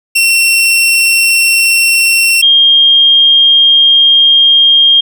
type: tone pair in turn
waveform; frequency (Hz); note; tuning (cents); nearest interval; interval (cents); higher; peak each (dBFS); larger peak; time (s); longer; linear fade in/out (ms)
sawtooth / sine; 2717 / 3221; F7 / G7; -48 / +46; minor third; 294; second; -3; neither; 0.15-2.42 / 2.42-5.01; second; 10
effects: none